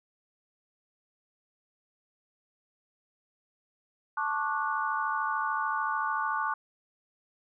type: chord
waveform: sine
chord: D major seventh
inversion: second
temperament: just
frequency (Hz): 881 / 1101.2 / 1174.7 / 1468.3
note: A5 / C#6 / D6 / F#6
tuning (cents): +2 / -12 / 0 / -14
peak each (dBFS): -33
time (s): 4.17-6.54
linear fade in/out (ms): 5
effects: none